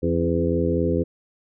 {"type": "harmonic tone with a mistuned harmonic", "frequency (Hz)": 84.1, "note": "E2", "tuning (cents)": 35, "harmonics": [1, 2, 3, 4, 5, 6], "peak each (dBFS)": [-26, -26, -26, -26, -26, -26], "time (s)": [0.02, 1.04], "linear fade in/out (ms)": 20, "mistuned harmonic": 3, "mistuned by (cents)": 43, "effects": []}